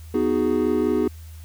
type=chord; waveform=triangle; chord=G# minor seventh; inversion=first; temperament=equal; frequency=246.9 / 311.1 / 370 / 415.3 Hz; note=B3 / D#4 / F#4 / G#4; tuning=0 / 0 / 0 / 0 cents; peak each=-22 dBFS; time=0.14-1.08 s; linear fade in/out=5 ms; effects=added 80 Hz sine -37 dBFS peak until 1.44 s + white hiss -52 dBFS RMS until 1.44 s